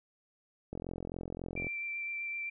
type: click train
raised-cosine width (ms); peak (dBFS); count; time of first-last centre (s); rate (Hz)
2; -26; 42; 0.73-1.668; 43.7
type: tone with vibrato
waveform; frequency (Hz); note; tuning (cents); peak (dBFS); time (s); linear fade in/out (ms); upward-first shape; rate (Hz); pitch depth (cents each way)
sine; 2349; D7; 0; -35; 1.56-2.5; 10; sine; 7.8; 10
effects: none